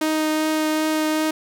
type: tone with vibrato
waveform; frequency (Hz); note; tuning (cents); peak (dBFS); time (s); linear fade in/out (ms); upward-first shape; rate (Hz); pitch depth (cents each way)
sawtooth; 311.1; D#4; 0; -15; 0.01-1.31; 5; triangle; 2.6; 10
effects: none